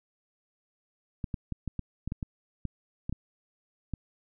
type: clicks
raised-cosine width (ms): 5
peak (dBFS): -20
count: 12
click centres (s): 1.242 / 1.342 / 1.523 / 1.677 / 1.793 / 2.076 / 2.121 / 2.228 / 2.653 / 3.095 / 3.126 / 3.937
effects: none